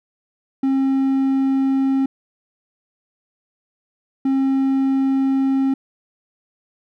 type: tone pair in turn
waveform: triangle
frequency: 268.7 / 268.7 Hz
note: C4 / C4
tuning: +46 / +46 cents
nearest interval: unison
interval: 0 cents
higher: neither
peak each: -13 dBFS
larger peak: neither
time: 0.63-2.06 / 4.25-5.74 s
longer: second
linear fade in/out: 5 ms
effects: none